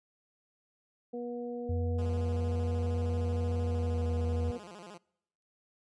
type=harmonic tone; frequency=241.1 Hz; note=B3; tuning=41 cents flat; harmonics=1 / 2 / 3; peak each=-39 / -37 / -48 dBFS; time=1.13-4.58 s; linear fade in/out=10 ms
type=tone with pitch glide; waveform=sine; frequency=87.31 to 83.85 Hz; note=F2 to E2; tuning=0 to +30 cents; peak=-29 dBFS; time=1.69-4.51 s; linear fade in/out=5 ms; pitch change=-70 cents; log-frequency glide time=3.63-4.07 s
type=tone with vibrato; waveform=10% pulse; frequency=190 Hz; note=F#3; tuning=46 cents sharp; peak=-38 dBFS; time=1.98-4.98 s; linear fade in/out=10 ms; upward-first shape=square; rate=13 Hz; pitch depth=160 cents each way
effects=noise-tail reverb RT60 0.8 s tail -25 dB re dry + resampled to 22050 Hz